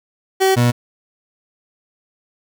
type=tone pair in turn; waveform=30% pulse; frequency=382.1 / 121.05 Hz; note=G4 / B2; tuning=-44 / -34 cents; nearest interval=octave + minor sixth; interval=1990 cents; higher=first; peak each=-9 dBFS; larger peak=neither; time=0.4-0.56 / 0.56-0.72 s; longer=neither; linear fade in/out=20 ms; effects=none